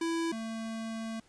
square tone pair in turn, 331.5 / 224.3 Hz, E4 / A3, +10 / +34 cents, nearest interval perfect fifth, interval 676 cents, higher first, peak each -30 / -36 dBFS, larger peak first, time 0.01-0.32 / 0.32-1.2 s, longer second, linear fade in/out 5 ms, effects pink hiss -64 dBFS RMS until 1.28 s + resampled to 22050 Hz

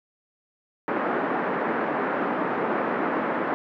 pink band-pass noise, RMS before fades -26 dBFS, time 0.88-3.54 s, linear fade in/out 0 ms, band 230 to 1700 Hz, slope 24 dB/octave, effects none

